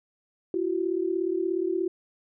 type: tone pair together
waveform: sine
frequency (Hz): 340 / 376.9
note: F4 / F#4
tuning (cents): -46 / +32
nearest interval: major second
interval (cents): 178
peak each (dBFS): -27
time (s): 0.54-1.88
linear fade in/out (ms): 2
effects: none